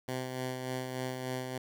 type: tone with tremolo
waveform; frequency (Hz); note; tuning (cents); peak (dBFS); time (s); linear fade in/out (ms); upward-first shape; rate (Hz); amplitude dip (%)
10% pulse; 128.4; C3; -32; -25; 0.08-1.58; 5; sine; 3.4; 40
effects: none